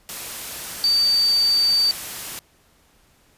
sine tone in noise, 4609 Hz, D8, 33 cents flat, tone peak -15 dBFS, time 0.84-1.91 s, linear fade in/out 0 ms, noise white, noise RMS -32 dBFS, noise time 0.09-2.39 s, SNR +14 dB, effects pink hiss -58 dBFS RMS until 3.37 s + resampled to 32000 Hz

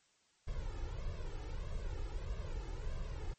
brown noise with flanger, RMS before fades -40 dBFS, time 0.47-3.34 s, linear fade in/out 10 ms, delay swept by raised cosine 1.8 to 2.34 ms, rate 1.6 Hz, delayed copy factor +1, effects white hiss -72 dBFS RMS until 3.38 s + MP3 32 kbps

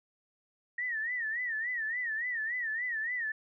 sine tone with vibrato, 1864.7 Hz, A#6, in tune, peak -31 dBFS, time 0.78-3.32 s, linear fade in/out 5 ms, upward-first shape sine, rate 3.5 Hz, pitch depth 130 cents each way, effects none

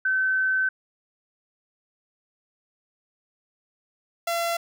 sine / sawtooth tone pair in turn, 1531 / 679.6 Hz, G6 / F5, -41 / -47 cents, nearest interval octave + major second, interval 1406 cents, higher first, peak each -20 dBFS, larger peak neither, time 0.05-0.69 / 4.27-4.57 s, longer first, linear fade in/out 5 ms, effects none

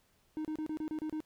triangle tone bursts, 310 Hz, D#4, 6 cents flat, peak -32 dBFS, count 8, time 0.37-1.204 s, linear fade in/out 0 ms, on 78 ms, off 30 ms, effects pink hiss -71 dBFS RMS until 1.25 s

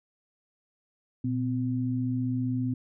sine tone pair together, 119.92 / 254.8 Hz, A#2 / C4, +49 / -46 cents, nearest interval octave + minor second, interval 1305 cents, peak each -29 / -28 dBFS, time 1.24-2.74 s, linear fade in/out 5 ms, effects none

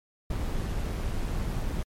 brown noise with amplitude modulation, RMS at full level -28 dBFS, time 0.3-1.83 s, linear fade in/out 5 ms, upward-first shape sine, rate 165 Hz, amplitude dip 35%, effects MP3 64 kbps

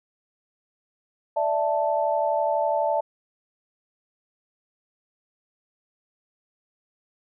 sine chord, D suspended second, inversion none, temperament equal, 587.3 / 659.3 / 880 Hz, D5 / E5 / A5, 0 / 0 / 0 cents, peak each -25 dBFS, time 1.36-3.01 s, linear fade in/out 10 ms, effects none

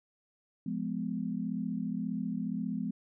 sine chord, F diminished, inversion none, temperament just, 174.61 / 209.5 / 251.4 Hz, F3 / Ab3 / Cb4, 0 / +15 / +31 cents, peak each -37 / -35 / -36 dBFS, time 0.66-2.91 s, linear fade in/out 5 ms, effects none

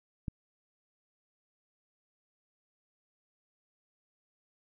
click, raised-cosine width 5 ms, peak -22 dBFS, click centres 0.282 s, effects none

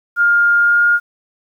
sine tone with pitch glide, 1410 to 1419.8 Hz, F6 to F6, +16 to +28 cents, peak -9 dBFS, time 0.16-1 s, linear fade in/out 50 ms, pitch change +12 cents, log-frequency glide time 0.58-0.85 s, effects 8-bit

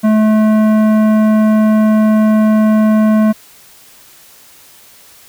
sine tone with tanh clipping, 216 Hz, A3, 32 cents flat, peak -9 dBFS, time 0.03-3.33 s, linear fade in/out 20 ms, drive 14 dB, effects white hiss -42 dBFS RMS until 5.28 s

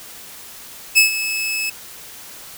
sawtooth tone with ADSR envelope, 2597 Hz, E7, 26 cents flat, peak -4 dBFS, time 0.95-1.7 s, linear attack 28 ms, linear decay 120 ms, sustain -13 dB, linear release 7 ms, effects white hiss -38 dBFS RMS until 2.57 s

